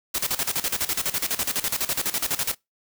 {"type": "noise with tremolo", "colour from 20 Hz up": "white", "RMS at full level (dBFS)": -24, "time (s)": [0.14, 2.55], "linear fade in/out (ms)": 10, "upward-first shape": "square", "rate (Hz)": 12, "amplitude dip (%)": 80, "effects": ["noise-tail reverb RT60 0.2 s tail -25 dB re dry"]}